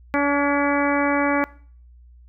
harmonic tone with a mistuned harmonic, 285.5 Hz, D4, 49 cents flat, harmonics 1 / 2 / 3 / 4 / 5 / 6 / 7 / 8, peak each -21 / -24 / -26 / -27 / -28 / -29 / -29 / -30 dBFS, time 0.14-1.44 s, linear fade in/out 0 ms, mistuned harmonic 6, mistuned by -29 cents, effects noise-tail reverb RT60 0.5 s tail -22 dB re dry + added 60 Hz sine -45 dBFS peak until 2.28 s

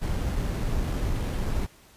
brown noise with sample-and-hold, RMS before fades -27 dBFS, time 0.01-1.67 s, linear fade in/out 20 ms, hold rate 6300 Hz, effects pink hiss -55 dBFS RMS until 1.96 s + resampled to 32000 Hz

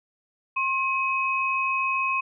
sine tone pair together, 1069 / 2538 Hz, C6 / D#7, +37 / +34 cents, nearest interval octave + minor third, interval 1497 cents, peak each -25 dBFS, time 0.56-2.21 s, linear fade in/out 10 ms, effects none

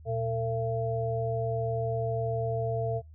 sine tone cluster, 119.5 / 452 / 675 Hz, A#2 / A4 / E5, +43 / +47 / +41 cents, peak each -31 / -32 / -32 dBFS, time 0.05-3.02 s, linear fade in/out 50 ms, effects noise-tail reverb RT60 0.2 s tail -25 dB re dry + added 78 Hz sine -47 dBFS peak until 3.14 s

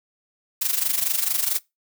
blue noise with amplitude modulation, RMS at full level -20 dBFS, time 0.61-1.59 s, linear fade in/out 10 ms, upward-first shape sine, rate 24.5 Hz, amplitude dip 75%, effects noise-tail reverb RT60 0.2 s tail -22 dB re dry

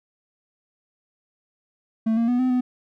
triangle tone with pitch steps, 222.6 / 231.4 / 245.4 / 255.4 / 250.5 Hz, A3 / A#3 / B3 / C4 / B3, +20 / -13 / -11 / -42 / +25 cents, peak -16 dBFS, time 2.06-2.61 s, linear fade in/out 10 ms, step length 110 ms, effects none

